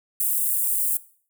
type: high-pass noise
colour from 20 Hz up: white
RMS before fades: -23 dBFS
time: 0.2-0.97 s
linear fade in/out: 2 ms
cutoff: 8300 Hz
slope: 48 dB/octave
effects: noise-tail reverb RT60 0.5 s tail -19 dB re dry